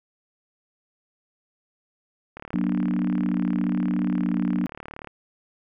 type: click train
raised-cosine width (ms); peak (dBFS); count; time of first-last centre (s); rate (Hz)
0.5; -22; 101; 2.37-5.073; 37
type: chord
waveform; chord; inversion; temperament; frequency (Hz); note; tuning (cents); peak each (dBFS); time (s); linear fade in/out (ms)
sine; Gb augmented; none; equal with one note detuned; 185 / 238.8 / 293.7; Gb3 / Bb3 / D4; 0 / +42 / 0; -24 / -26 / -27; 2.54-4.66; 0
effects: none